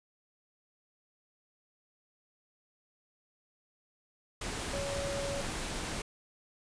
sine tone in noise, 560 Hz, C#5, 18 cents sharp, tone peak -35 dBFS, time 4.73-5.41 s, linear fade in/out 5 ms, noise pink, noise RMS -37 dBFS, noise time 4.41-6.02 s, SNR -1 dB, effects resampled to 22050 Hz

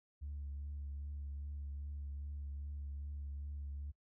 sine tone with vibrato, 71.5 Hz, D2, 46 cents flat, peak -40 dBFS, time 0.21-3.92 s, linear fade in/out 20 ms, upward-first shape triangle, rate 2.5 Hz, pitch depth 30 cents each way, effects noise-tail reverb RT60 0.1 s tail -24 dB re dry + tanh soft clip ceiling -38 dBFS

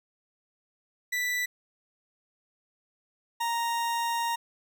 40% pulse tone pair in turn, 1975.5 / 932.3 Hz, B6 / A#5, 0 / 0 cents, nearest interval octave + minor second, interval 1300 cents, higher first, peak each -26 / -26 dBFS, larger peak neither, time 1.12-1.46 / 3.4-4.36 s, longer second, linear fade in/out 10 ms, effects none

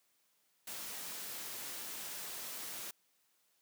white noise, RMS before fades -44 dBFS, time 0.67-2.91 s, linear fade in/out 5 ms, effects white hiss -75 dBFS RMS until 3.61 s + high-pass 150 Hz 12 dB/octave

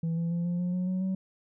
sine tone with pitch steps, 164.81 / 168.08 / 171.41 / 174.81 / 178.28 / 181.81 / 185.42 / 189.1 Hz, E3 / E3 / F3 / F3 / F3 / F#3 / F#3 / F#3, 0 / +34 / -32 / +2 / +36 / -30 / +4 / +38 cents, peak -24 dBFS, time 0.03-1.15 s, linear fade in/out 5 ms, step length 140 ms, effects tanh soft clip ceiling -26 dBFS

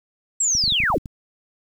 sine linear sweep, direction down, 7830 to 171.4 Hz, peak -17 dBFS, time 0.4-0.98 s, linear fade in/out 5 ms
clicks, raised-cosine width 5 ms, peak -20 dBFS, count 10, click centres 0.551 / 0.639 / 0.679 / 0.723 / 0.803 / 0.837 / 0.902 / 0.943 / 0.981 / 1.058 s
effects 8-bit

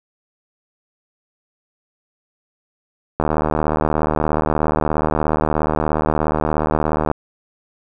click train, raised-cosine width 1 ms, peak -4 dBFS, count 302, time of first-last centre 3.2-7.114 s, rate 76.9 Hz, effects none

